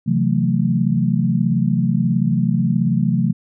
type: chord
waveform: sine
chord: F# half-diminished seventh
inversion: second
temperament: just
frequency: 133.2 / 166.5 / 185 / 222 Hz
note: C3 / E3 / F#3 / A3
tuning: +31 / +18 / 0 / +16 cents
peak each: -20 dBFS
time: 0.06-3.33 s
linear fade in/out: 20 ms
effects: none